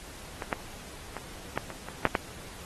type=clicks; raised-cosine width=0.5 ms; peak=-19 / -12 / -20 / -13 / -22 / -22 / -6 / -10 dBFS; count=8; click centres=0.422 / 0.528 / 1.167 / 1.576 / 1.703 / 1.886 / 2.053 / 2.152 s; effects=pink hiss -46 dBFS RMS until 2.65 s + AAC 32 kbps